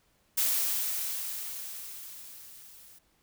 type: noise with level ramp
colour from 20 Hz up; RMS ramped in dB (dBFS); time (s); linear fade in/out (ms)
blue; -26 to -54; 0.37-2.99; 10
effects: pink hiss -69 dBFS RMS until 3.22 s